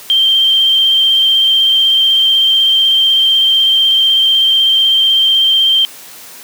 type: tone with vibrato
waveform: sine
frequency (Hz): 3152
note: G7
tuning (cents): +9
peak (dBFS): -7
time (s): 0.1-5.85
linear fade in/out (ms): 0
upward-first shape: square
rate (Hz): 16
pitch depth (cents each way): 14
effects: white hiss -34 dBFS RMS until 6.43 s + high-pass 150 Hz 12 dB/octave